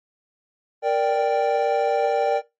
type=chord; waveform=triangle; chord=G minor; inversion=first; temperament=equal; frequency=466.2 / 587.3 / 784 Hz; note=Bb4 / D5 / G5; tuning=0 / 0 / 0 cents; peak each=-20 dBFS; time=0.82-2.42 s; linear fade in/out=50 ms; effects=noise-tail reverb RT60 0.2 s tail -17 dB re dry + MP3 32 kbps